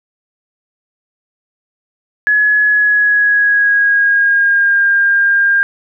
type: tone with pitch glide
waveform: sine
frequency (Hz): 1693 to 1605.4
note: G#6 to G6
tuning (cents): +33 to +41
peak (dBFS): -8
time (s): 2.27-5.63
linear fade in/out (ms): 0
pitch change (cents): -92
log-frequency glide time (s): 2.65-4.84
effects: none